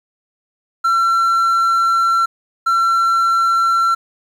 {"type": "tone pair in turn", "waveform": "triangle", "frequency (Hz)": [1354, 1354], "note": ["E6", "E6"], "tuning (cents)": [46, 46], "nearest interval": "unison", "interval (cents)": 0, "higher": "neither", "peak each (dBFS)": -10, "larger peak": "neither", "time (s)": [[0.84, 2.26], [2.66, 3.95]], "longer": "first", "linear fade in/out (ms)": 10, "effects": ["8-bit"]}